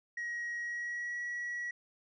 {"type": "tone with pitch glide", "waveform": "sine", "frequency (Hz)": [1897, 1926.8], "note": ["A#6", "B6"], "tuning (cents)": [30, -43], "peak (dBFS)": -33, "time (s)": [0.17, 1.71], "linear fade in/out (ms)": 5, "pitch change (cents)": 27, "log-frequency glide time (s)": [0.58, 1.2], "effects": ["tanh soft clip ceiling -34 dBFS"]}